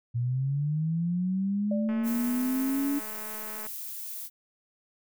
sine linear sweep, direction up, 116.8 to 286.7 Hz, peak -25 dBFS, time 0.14-3 s, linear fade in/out 20 ms
sine tone with exponential decay, 587.3 Hz, D5, in tune, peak -29 dBFS, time 1.71-2.45 s, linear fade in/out 5 ms, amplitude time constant 160 ms
click train, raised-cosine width 0.5 ms, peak -29 dBFS, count 383, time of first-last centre 1.89-3.667 s, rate 215 Hz
violet noise, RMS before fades -38 dBFS, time 2.03-4.3 s, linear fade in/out 50 ms
effects none

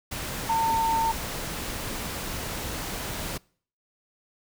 sine tone in noise, 905 Hz, A5, 48 cents sharp, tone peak -21 dBFS, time 0.49-1.12 s, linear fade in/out 10 ms, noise pink, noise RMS -33 dBFS, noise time 0.11-3.38 s, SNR +9 dB, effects noise-tail reverb RT60 0.5 s tail -25 dB re dry

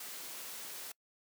white noise, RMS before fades -45 dBFS, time 0-0.92 s, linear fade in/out 5 ms, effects noise-tail reverb RT60 0.1 s tail -25 dB re dry + high-pass 200 Hz 12 dB/octave

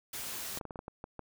white noise, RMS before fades -40 dBFS, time 0.13-0.59 s, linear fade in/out 5 ms
clicks, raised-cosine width 1 ms, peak -27 dBFS, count 9, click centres 0.574 / 0.612 / 0.653 / 0.708 / 0.758 / 0.791 / 0.881 / 1.041 / 1.193 s
effects none

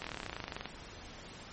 slowing click train, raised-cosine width 0.3 ms, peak -22 dBFS, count 20, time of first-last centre 0.02-0.656 s, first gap 23 ms, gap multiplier 1.04, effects pink hiss -49 dBFS RMS until 1.52 s + MP3 32 kbps

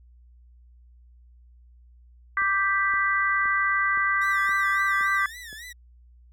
sine chord, G major, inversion second, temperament equal, 1174.7 / 1568 / 1975.5 Hz, D6 / G6 / B6, 0 / 0 / 0 cents, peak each -25 dBFS, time 2.37-5.26 s, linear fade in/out 2 ms
click train, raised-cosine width 2 ms, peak -34 dBFS, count 7, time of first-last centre 2.42-5.529 s, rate 1.93 Hz
sawtooth tone with vibrato, 1844 Hz, A#6, 19 cents flat, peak -35 dBFS, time 4.21-5.73 s, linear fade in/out 10 ms, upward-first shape sine, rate 3.6 Hz, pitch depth 140 cents each way
effects added 60 Hz sine -50 dBFS peak until 6.32 s

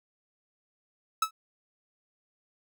45% pulse tone with exponential decay, 1300 Hz, E6, 24 cents flat, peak -20 dBFS, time 1.22-1.31 s, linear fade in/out 5 ms, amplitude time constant 19 ms, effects none

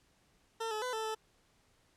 20% pulse tone with pitch steps, 451.8 / 429.6 / 502 / 441.5 / 437.9 Hz, A4 / A4 / B4 / A4 / A4, +46 / -41 / +28 / +6 / -8 cents, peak -30 dBFS, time 0.6-1.15 s, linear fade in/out 10 ms, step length 110 ms, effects pink hiss -70 dBFS RMS until 1.96 s + low-pass 10000 Hz 12 dB/octave

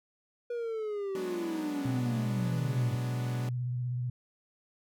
triangle linear sweep, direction down, 483.7 to 103.83 Hz, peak -30 dBFS, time 0.5-2.95 s, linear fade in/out 5 ms
sawtooth chord, G# half-diminished seventh, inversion third, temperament equal, 185 / 207.7 / 246.9 / 293.7 Hz, F#3 / G#3 / B3 / D4, 0 / 0 / 0 / 0 cents, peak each -40 dBFS, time 1.15-3.49 s, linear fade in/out 2 ms
sine tone with vibrato, 123.47 Hz, B2, in tune, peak -30 dBFS, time 1.85-4.1 s, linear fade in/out 5 ms, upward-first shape square, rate 16 Hz, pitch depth 24 cents each way
effects none

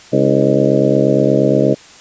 harmonic tone with a mistuned harmonic, 68.5 Hz, C#2, 20 cents flat, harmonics 2 / 3 / 4 / 5 / 6 / 7 / 8 / 9, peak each -18 / -18 / -18 / -18 / -18 / -18 / -18 / -18 dBFS, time 0.12-1.75 s, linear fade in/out 20 ms, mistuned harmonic 5, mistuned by -87 cents, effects white hiss -40 dBFS RMS until 2 s + resampled to 16000 Hz

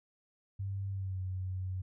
sine tone with pitch glide, 98 to 93.09 Hz, G2 to F#2, 0 to +11 cents, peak -34 dBFS, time 0.59-1.82 s, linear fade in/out 10 ms, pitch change -89 cents, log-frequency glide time 0.9-1.2 s, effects none

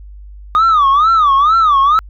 sine tone with vibrato, 1210 Hz, D#6, 49 cents flat, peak -5 dBFS, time 0.55-1.99 s, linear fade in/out 0 ms, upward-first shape sine, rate 2.2 Hz, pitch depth 190 cents each way, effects tanh soft clip ceiling -6 dBFS + added 50 Hz sine -31 dBFS peak until 2.09 s

